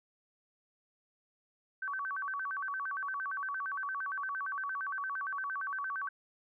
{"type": "tone with vibrato", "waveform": "sine", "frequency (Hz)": 1318.5, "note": "E6", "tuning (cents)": 0, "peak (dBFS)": -34, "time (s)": [1.82, 6.09], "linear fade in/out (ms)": 5, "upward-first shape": "square", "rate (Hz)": 8.7, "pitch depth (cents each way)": 270, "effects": []}